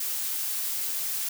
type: noise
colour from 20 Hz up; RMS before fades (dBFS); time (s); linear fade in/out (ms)
blue; -30; 0-1.29; 5
effects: none